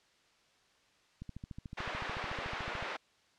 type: click train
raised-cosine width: 5 ms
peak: -31 dBFS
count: 23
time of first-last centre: 1.22-2.826 s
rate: 13.7 Hz
type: band-pass noise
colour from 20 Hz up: white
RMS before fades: -40 dBFS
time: 1.77-2.97 s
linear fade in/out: 10 ms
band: 400 to 2000 Hz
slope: 12 dB/octave
effects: white hiss -68 dBFS RMS until 3.38 s + low-pass 5000 Hz 12 dB/octave